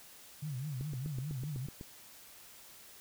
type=tone with vibrato; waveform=sine; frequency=139 Hz; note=C#3; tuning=5 cents sharp; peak=-36 dBFS; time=0.42-1.67 s; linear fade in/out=10 ms; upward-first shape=triangle; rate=4.9 Hz; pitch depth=230 cents each way
type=click train; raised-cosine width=3 ms; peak=-31 dBFS; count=9; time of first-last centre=0.81-1.811 s; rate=7.99 Hz
effects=white hiss -55 dBFS RMS until 3 s